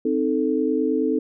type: chord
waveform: sine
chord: A diminished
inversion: first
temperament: equal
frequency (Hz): 261.6 / 311.1 / 440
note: C4 / Eb4 / A4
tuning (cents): 0 / 0 / 0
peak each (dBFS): -23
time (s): 0.05-1.19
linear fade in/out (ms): 5
effects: none